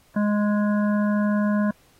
harmonic tone, 207.7 Hz, G#3, in tune, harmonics 1 / 3 / 5 / 7 / 8, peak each -19 / -29 / -33 / -36 / -37 dBFS, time 0.16-1.71 s, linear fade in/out 5 ms, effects pink hiss -59 dBFS RMS until 1.99 s + AAC 48 kbps

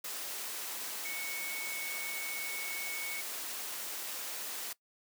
sine tone in noise, 2217 Hz, C#7, in tune, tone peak -39 dBFS, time 1.05-3.21 s, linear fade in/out 5 ms, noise white, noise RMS -40 dBFS, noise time 0.04-4.73 s, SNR -2 dB, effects noise-tail reverb RT60 0.1 s tail -20 dB re dry + high-pass 300 Hz 12 dB/octave

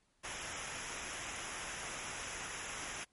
pink noise with comb filter, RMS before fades -43 dBFS, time 0.23-3.05 s, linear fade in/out 20 ms, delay 0.23 ms, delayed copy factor -0.7, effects pink hiss -75 dBFS RMS until 3.12 s + MP3 48 kbps

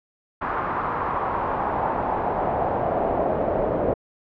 brown noise with band-pass filter sweep, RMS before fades -24 dBFS, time 0.41-3.94 s, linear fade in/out 10 ms, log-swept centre 1200 to 560 Hz, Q 2.6, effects low-pass 2000 Hz 12 dB/octave

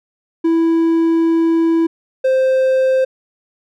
triangle tone pair in turn, 329.6 / 523.2 Hz, E4 / C5, 0 / 0 cents, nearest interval minor sixth, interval 800 cents, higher second, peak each -9 dBFS, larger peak neither, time 0.44-1.87 / 2.24-3.05 s, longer first, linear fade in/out 10 ms, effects none

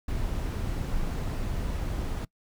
brown noise, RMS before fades -30 dBFS, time 0.08-2.25 s, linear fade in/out 5 ms, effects noise-tail reverb RT60 0.1 s tail -23 dB re dry

